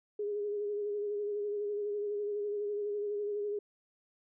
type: tone with vibrato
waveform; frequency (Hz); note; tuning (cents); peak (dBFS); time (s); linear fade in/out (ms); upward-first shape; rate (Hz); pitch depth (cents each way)
sine; 412.7; G#4; -11; -32; 0.19-3.59; 5; sine; 12; 31
effects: none